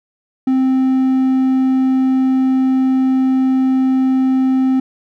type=tone; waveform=triangle; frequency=261.6 Hz; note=C4; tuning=in tune; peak=-9 dBFS; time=0.47-4.8 s; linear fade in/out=5 ms; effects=none